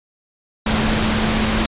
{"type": "tone in noise", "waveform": "sine", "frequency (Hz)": 218.1, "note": "A3", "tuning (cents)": -15, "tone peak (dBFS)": -20, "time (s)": [0.66, 1.66], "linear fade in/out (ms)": 5, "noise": "pink", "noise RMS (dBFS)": -19, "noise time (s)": [0.66, 1.66], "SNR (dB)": -4, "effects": ["resampled to 8000 Hz"]}